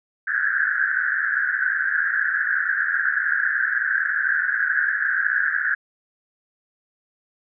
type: band-pass noise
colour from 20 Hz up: white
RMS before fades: -22 dBFS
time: 0.27-5.75 s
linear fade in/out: 5 ms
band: 1500 to 1700 Hz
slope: 96 dB/octave
effects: none